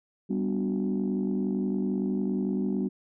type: chord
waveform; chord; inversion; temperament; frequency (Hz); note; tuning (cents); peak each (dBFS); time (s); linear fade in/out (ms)
sine; G major seventh; none; equal; 196 / 246.9 / 293.7 / 370; G3 / B3 / D4 / F#4; 0 / 0 / 0 / 0; -27 / -30 / -33 / -33; 0.29-2.89; 20
effects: tanh soft clip ceiling -19 dBFS